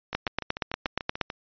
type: two click trains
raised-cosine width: 0.3 ms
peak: -9 / -17 dBFS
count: 10 / 9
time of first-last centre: 0.15-1.213 / 0.13-1.301 s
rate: 8.47 / 6.83 Hz
effects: resampled to 11025 Hz